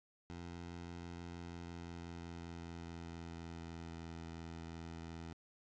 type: tone with pitch glide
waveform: 15% pulse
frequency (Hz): 86.2 to 82.78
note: F2 to E2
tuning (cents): -22 to +8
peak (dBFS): -40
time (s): 0.3-5.33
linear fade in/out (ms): 0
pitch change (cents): -70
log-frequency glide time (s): 1.29-4.17
effects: resampled to 16000 Hz + 13-bit